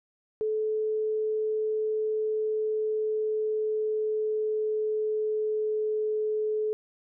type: tone with pitch glide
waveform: sine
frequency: 432.7 to 429.2 Hz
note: A4 to A4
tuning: -29 to -43 cents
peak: -25 dBFS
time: 0.41-6.73 s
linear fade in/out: 0 ms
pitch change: -14 cents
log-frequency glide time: 2.14-6.16 s
effects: none